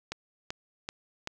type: click train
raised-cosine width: 0.2 ms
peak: -17 dBFS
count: 4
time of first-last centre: 0.12-1.274 s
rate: 2.6 Hz
effects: none